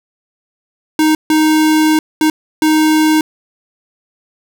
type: tone bursts at uneven times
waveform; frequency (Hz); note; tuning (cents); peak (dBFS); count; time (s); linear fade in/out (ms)
square; 311.1; D#4; 0; -9; 4; 0.99-1.15 / 1.3-1.99 / 2.21-2.3 / 2.62-3.21; 2
effects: none